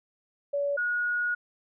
sine tone pair in turn, 569 / 1448.8 Hz, C#5 / F#6, +45 / -37 cents, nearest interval octave + major third, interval 1618 cents, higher second, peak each -25 dBFS, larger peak neither, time 0.53-0.77 / 0.77-1.35 s, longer second, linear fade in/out 10 ms, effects none

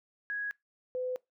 sine tone pair in turn, 1661.2 / 506 Hz, G#6 / B4, 0 / +42 cents, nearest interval octave + major sixth, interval 2058 cents, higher first, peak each -32 / -31 dBFS, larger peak second, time 0.3-0.51 / 0.95-1.16 s, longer neither, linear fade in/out 0 ms, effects noise-tail reverb RT60 0.2 s tail -23 dB re dry

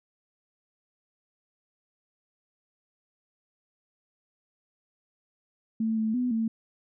sine tone with pitch steps, 222.6 / 219.7 / 248.7 / 224.4 Hz, A3 / A3 / B3 / A3, +20 / -2 / +12 / +34 cents, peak -24 dBFS, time 5.8-6.48 s, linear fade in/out 5 ms, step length 170 ms, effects none

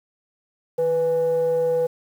sine tone with frequency modulation, 493.9 Hz, B4, in tune, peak -17 dBFS, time 0.78-1.87 s, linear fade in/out 10 ms, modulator 336 Hz, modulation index 0.26, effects tanh soft clip ceiling -13 dBFS + 8-bit

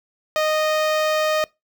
sawtooth tone with notch filter, 619 Hz, D#5, 9 cents flat, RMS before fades -20 dBFS, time 0.36-1.44 s, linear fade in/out 0 ms, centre 10000 Hz, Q 0.73, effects noise-tail reverb RT60 0.2 s tail -23 dB re dry

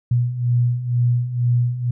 sine beating tone pair, 120 / 122.1 Hz, B2 / B2, -49 / -19 cents, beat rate 2.1 Hz, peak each -22 / -17 dBFS, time 0.11-1.91 s, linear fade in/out 5 ms, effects none

